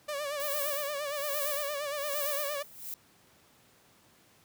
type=tone with vibrato; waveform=sawtooth; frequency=579 Hz; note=D5; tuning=25 cents flat; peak=-29 dBFS; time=0.08-2.63 s; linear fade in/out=10 ms; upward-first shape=sine; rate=8.7 Hz; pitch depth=75 cents each way
type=noise with tremolo; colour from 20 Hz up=violet; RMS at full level=-34 dBFS; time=0.4-2.94 s; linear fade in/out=0 ms; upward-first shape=sine; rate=1.2 Hz; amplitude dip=90%
effects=pink hiss -62 dBFS RMS until 4.44 s + high-pass 100 Hz 12 dB/octave